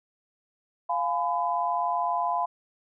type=chord; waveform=sine; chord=F diminished; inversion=none; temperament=just; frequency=698.5 / 838.1 / 1005.8 Hz; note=F5 / Ab5 / Cb6; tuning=0 / +16 / +31 cents; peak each=-28 / -31 / -27 dBFS; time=0.89-2.46 s; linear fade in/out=10 ms; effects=none